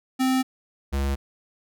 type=tone pair in turn; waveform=square; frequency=260.2 / 68.92 Hz; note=C4 / C#2; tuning=-9 / -9 cents; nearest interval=octave + major seventh; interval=2300 cents; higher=first; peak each=-20 / -23 dBFS; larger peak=first; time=0.19-0.43 / 0.92-1.16 s; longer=neither; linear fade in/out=20 ms; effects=none